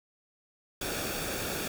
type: noise with comb filter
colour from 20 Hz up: pink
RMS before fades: -34 dBFS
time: 0.81-1.68 s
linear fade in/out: 5 ms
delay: 0.99 ms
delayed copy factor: -0.55
effects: none